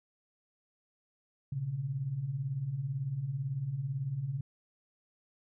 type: beating tone pair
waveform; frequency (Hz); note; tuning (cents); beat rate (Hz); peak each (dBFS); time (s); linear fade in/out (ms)
sine; 120.3 / 138.3; B2 / C#3; -45 / -4; 18; -39 / -33; 1.52-4.41; 5
effects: none